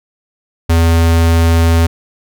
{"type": "tone", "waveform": "square", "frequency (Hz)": 83, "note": "E2", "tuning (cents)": 12, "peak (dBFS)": -8, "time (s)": [0.69, 1.87], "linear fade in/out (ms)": 10, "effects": []}